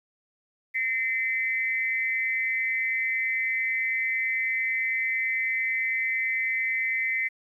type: tone with amplitude modulation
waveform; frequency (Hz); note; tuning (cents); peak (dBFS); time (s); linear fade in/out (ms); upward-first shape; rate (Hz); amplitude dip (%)
sine; 2064; C7; -24; -20; 0.74-7.29; 20; sine; 229; 90
effects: 10-bit